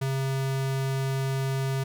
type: tone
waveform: square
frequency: 134.5 Hz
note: C3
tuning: 48 cents sharp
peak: -26 dBFS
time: 0.01-1.84 s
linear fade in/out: 10 ms
effects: none